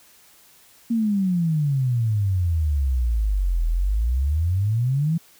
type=exponential two-way sweep; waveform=sine; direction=down then up; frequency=236.3 to 39.98 to 169.7 Hz; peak=-18 dBFS; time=0.9-5.18 s; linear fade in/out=10 ms; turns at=3.67 s; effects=white hiss -53 dBFS RMS until 5.39 s